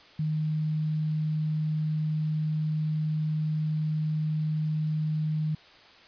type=tone; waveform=sine; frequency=154.7 Hz; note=D#3; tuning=10 cents flat; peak=-25 dBFS; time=0.19-5.55 s; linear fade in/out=5 ms; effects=white hiss -53 dBFS RMS until 6.07 s + resampled to 11025 Hz